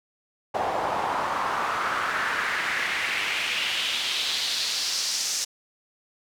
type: noise with band-pass filter sweep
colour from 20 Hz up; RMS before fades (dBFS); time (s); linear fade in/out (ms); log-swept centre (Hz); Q
pink; -27; 0.54-5.45; 10; 720 to 6100; 2.5
effects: none